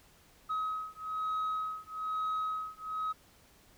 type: beating tone pair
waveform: sine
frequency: 1271 / 1272.1 Hz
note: D#6 / D#6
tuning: +36 / +38 cents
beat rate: 1.1 Hz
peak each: -34 / -34 dBFS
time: 0.49-3.13 s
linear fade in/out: 20 ms
effects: tanh soft clip ceiling -29 dBFS + pink hiss -62 dBFS RMS until 3.77 s